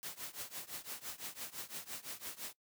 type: noise with tremolo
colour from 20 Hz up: white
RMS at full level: -42 dBFS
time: 0.03-2.53 s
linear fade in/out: 0 ms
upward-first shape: triangle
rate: 5.9 Hz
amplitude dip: 95%
effects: noise-tail reverb RT60 0.1 s tail -20 dB re dry + high-pass 100 Hz 12 dB/octave